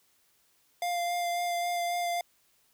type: tone with vibrato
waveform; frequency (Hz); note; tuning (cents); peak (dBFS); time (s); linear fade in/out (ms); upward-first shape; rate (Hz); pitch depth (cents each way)
square; 698.5; F5; 0; -29; 0.82-2.21; 2; sine; 3.7; 14
effects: white hiss -68 dBFS RMS until 2.73 s